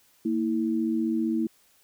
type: tone pair together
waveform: sine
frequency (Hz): 229.3 / 324.5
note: A#3 / E4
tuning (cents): -28 / -27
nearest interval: tritone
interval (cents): 601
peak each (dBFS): -26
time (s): 0.25-1.47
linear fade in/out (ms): 5
effects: white hiss -62 dBFS RMS until 1.83 s